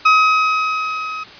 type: tone with level ramp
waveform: 30% pulse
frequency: 1269 Hz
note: D#6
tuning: 34 cents sharp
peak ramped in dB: -5 to -22 dBFS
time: 0.05-1.24 s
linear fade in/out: 10 ms
effects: white hiss -38 dBFS RMS until 1.39 s + resampled to 11025 Hz